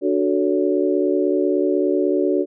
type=chord; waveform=sine; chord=D major seventh; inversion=none; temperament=equal with one note detuned; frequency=293.7 / 370 / 440 / 566 Hz; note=D4 / F#4 / A4 / C#5; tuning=0 / 0 / 0 / +36 cents; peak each=-21 / -19 / -24 / -24 dBFS; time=0.01-2.46 s; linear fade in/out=50 ms; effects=none